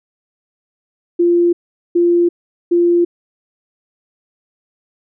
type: tone bursts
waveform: sine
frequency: 346.2 Hz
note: F4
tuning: 15 cents flat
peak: -9 dBFS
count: 3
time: 1.19-3.05 s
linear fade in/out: 10 ms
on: 340 ms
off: 420 ms
effects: none